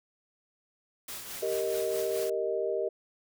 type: noise with tremolo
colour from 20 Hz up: white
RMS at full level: -39 dBFS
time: 1.08-2.3 s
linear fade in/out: 5 ms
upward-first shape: sine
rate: 4.7 Hz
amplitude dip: 45%
type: chord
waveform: sine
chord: Eb major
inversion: first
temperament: equal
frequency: 392 / 466.2 / 622.3 Hz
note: G4 / Bb4 / Eb5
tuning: 0 / 0 / 0 cents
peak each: -32 dBFS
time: 1.42-2.89 s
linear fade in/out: 10 ms
effects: none